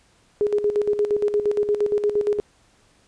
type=tone with tremolo; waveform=sine; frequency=414.8 Hz; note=G#4; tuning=2 cents flat; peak=-16 dBFS; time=0.41-2.4 s; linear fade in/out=0 ms; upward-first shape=square; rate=8.6 Hz; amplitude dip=65%; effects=pink hiss -59 dBFS RMS until 3.07 s + resampled to 22050 Hz